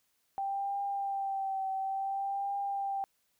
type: tone with vibrato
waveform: sine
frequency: 784 Hz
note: G5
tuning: in tune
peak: -31 dBFS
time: 0.38-3.04 s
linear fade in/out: 0 ms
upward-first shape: triangle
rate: 0.57 Hz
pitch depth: 37 cents each way
effects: white hiss -75 dBFS RMS until 3.39 s